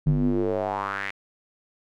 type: tone with band-pass filter sweep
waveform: square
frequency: 49.34 Hz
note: G1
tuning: 12 cents sharp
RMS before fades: -25 dBFS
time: 0.06-1.11 s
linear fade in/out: 10 ms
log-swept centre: 150 to 2200 Hz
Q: 4.1
effects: none

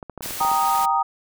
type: clicks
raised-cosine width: 1 ms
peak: -20 dBFS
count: 9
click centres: 0.028 / 0.097 / 0.177 / 0.208 / 0.26 / 0.308 / 0.411 / 0.449 / 0.516 s
type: noise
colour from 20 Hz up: white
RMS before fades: -31 dBFS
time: 0.22-0.86 s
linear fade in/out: 10 ms
type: chord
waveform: sine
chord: Eb major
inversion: first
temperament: equal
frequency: 784 / 932.3 / 1244.5 Hz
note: G5 / Bb5 / Eb6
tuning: 0 / 0 / 0 cents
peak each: -22 / -21 / -22 dBFS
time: 0.4-1.03 s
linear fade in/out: 10 ms
effects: none

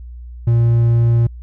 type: tone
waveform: triangle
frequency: 117 Hz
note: A#2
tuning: 7 cents sharp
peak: -8 dBFS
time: 0.47-1.27 s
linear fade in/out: 5 ms
effects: added 60 Hz sine -30 dBFS peak until 1.42 s

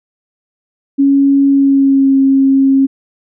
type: tone with pitch glide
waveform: sine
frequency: 277.2 to 270.4 Hz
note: C#4 to C#4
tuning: 0 to -43 cents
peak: -6 dBFS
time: 0.98-2.87 s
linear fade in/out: 20 ms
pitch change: -43 cents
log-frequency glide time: 1.49-2.15 s
effects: none

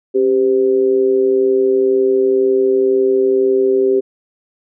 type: tone with amplitude modulation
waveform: sine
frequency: 392 Hz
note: G4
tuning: in tune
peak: -7 dBFS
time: 0.14-4.01 s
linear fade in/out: 20 ms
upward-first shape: sine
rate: 122 Hz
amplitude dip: 70%
effects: none

